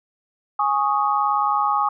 sine chord, Ab suspended fourth, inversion none, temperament just, 830.6 / 1107.5 / 1245.9 Hz, Ab5 / Db6 / Eb6, 0 / -2 / +2 cents, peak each -21 / -22 / -22 dBFS, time 0.59-1.89 s, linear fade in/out 5 ms, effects none

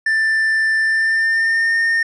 triangle tone with pitch glide, 1774 to 1826 Hz, A6 to A#6, +14 to -36 cents, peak -12 dBFS, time 0.06-2.03 s, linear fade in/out 5 ms, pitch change +50 cents, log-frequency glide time 0.8-1.76 s, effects resampled to 22050 Hz

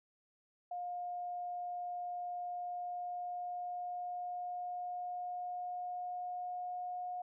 sine tone with pitch glide, 711 to 720.9 Hz, F5 to F#5, +31 to -45 cents, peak -38 dBFS, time 0.71-7.22 s, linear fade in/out 5 ms, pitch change +24 cents, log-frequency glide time 2.39-7.04 s, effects none

